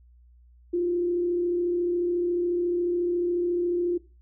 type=tone with frequency modulation; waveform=sine; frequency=350 Hz; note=F4; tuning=4 cents sharp; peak=-22 dBFS; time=0.73-3.98 s; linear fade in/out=10 ms; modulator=34.1 Hz; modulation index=0.27; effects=noise-tail reverb RT60 0.3 s tail -19 dB re dry + added 60 Hz sine -52 dBFS peak until 4.21 s